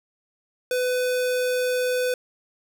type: tone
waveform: square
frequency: 501 Hz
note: B4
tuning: 25 cents sharp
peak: -22 dBFS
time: 0.71-2.14 s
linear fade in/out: 2 ms
effects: none